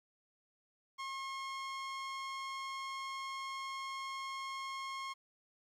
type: tone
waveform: sawtooth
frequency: 1078 Hz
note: C#6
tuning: 49 cents flat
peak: -36 dBFS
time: 0.98-5.14 s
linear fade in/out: 20 ms
effects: low-pass 6000 Hz 12 dB/octave + 12-bit